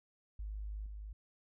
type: tone with level steps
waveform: sine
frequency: 51.8 Hz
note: G#1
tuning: 4 cents flat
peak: -39 / -43 dBFS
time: 0.39-1.13 s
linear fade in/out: 5 ms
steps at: 0.86 s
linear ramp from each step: 2 ms
effects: none